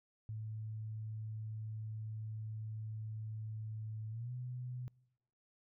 sine tone with pitch glide, 109.1 to 124.6 Hz, A2 to B2, -14 to +16 cents, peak -40 dBFS, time 0.29-4.88 s, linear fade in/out 0 ms, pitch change +230 cents, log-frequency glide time 4.1-4.32 s, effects noise-tail reverb RT60 1.0 s tail -26 dB re dry

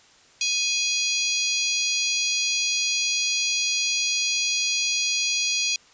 harmonic tone with a mistuned harmonic, 830.6 Hz, G#5, in tune, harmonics 3 / 4 / 5 / 6 / 7 / 8, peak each -27 / -30 / -29 / -28 / -30 / -29 dBFS, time 0.41-5.76 s, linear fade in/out 2 ms, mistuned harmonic 6, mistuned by -80 cents, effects white hiss -54 dBFS RMS until 5.93 s + resampled to 16000 Hz

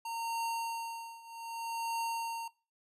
square tone with tremolo, 919 Hz, A#5, 25 cents flat, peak -33 dBFS, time 0.05-2.48 s, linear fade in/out 5 ms, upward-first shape triangle, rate 0.64 Hz, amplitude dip 90%, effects noise-tail reverb RT60 0.3 s tail -19 dB re dry + resampled to 32000 Hz

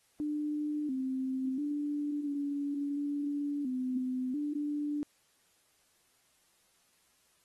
sine tone with pitch steps, 298.5 / 261.8 / 292.5 / 285 / 288.2 / 255.3 / 293.9 Hz, D4 / C4 / D4 / C#4 / D4 / C4 / D4, +28 / +1 / -7 / +48 / -33 / -42 / +1 cents, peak -31 dBFS, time 0.2-5.03 s, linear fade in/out 0 ms, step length 690 ms, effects white hiss -70 dBFS RMS until 7.44 s + AAC 32 kbps

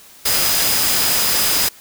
sine tone in noise, 4978 Hz, D#8, in tune, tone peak -23 dBFS, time 0.25-1.69 s, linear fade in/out 10 ms, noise white, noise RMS -17 dBFS, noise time 0.25-1.69 s, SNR -9 dB, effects white hiss -44 dBFS RMS until 1.8 s

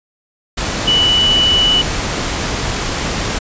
sine tone in noise, 2960 Hz, F#7, in tune, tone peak -10 dBFS, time 0.87-1.82 s, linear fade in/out 10 ms, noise pink, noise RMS -19 dBFS, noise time 0.57-3.39 s, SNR +6 dB, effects resampled to 16000 Hz

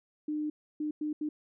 sine tone bursts at uneven times, 302.3 Hz, D#4, 50 cents flat, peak -30 dBFS, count 4, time 0.28-0.5 / 0.8-0.91 / 1.01-1.13 / 1.21-1.29 s, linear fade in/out 5 ms, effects none

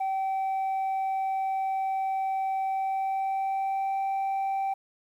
sine tone with pitch glide, 770 to 778.5 Hz, G5 to G5, -31 to -12 cents, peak -23 dBFS, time 0-4.74 s, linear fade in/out 10 ms, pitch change +19 cents, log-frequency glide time 2.62-4 s, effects tanh soft clip ceiling -25 dBFS + 10-bit

